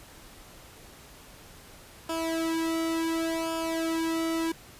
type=tone with flanger; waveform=sawtooth; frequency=327.1 Hz; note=E4; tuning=13 cents flat; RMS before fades=-29 dBFS; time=2.09-4.52 s; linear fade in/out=5 ms; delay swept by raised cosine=0.49 to 1.89 ms; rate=0.69 Hz; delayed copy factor=-0.9; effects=pink hiss -50 dBFS RMS until 4.79 s + resampled to 32000 Hz